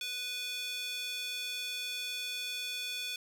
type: tone with high-pass filter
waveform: square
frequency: 493.9 Hz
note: B4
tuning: in tune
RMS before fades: -38 dBFS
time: 0.01-3.16 s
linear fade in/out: 2 ms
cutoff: 3000 Hz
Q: 3.7
effects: none